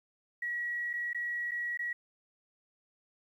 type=tone with dropouts; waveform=sine; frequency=1918 Hz; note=A#6; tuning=49 cents sharp; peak=-32 dBFS; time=0.42-1.93 s; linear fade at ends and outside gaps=5 ms; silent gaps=0.932-0.936 / 1.132-1.146 / 1.511-1.516 / 1.774-1.791 s; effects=11-bit